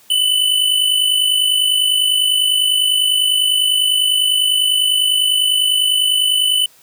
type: tone pair together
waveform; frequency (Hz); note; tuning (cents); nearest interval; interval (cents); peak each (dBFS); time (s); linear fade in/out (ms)
square; 2960 / 3010; F#7 / F#7; 0 / +29; unison; 29; -20 / -14; 0.1-6.66; 5
effects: white hiss -49 dBFS RMS until 6.82 s + high-pass 80 Hz 12 dB/octave